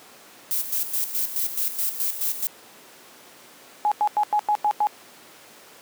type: noise with tremolo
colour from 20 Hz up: violet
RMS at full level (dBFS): -24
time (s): 0.51-2.47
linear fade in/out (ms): 0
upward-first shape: square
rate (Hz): 4.7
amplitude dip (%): 65
type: tone bursts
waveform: sine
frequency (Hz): 838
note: G#5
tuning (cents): +15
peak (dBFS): -17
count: 7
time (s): 3.85-4.87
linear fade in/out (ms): 0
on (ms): 66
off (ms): 93
effects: pink hiss -47 dBFS RMS until 5.81 s + high-pass 300 Hz 12 dB/octave